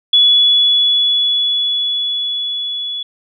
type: tone with level ramp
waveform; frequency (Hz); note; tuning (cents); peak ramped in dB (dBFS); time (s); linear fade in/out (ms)
sine; 3407; G#7; +44; -6 to -20; 0.13-3.03; 5
effects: none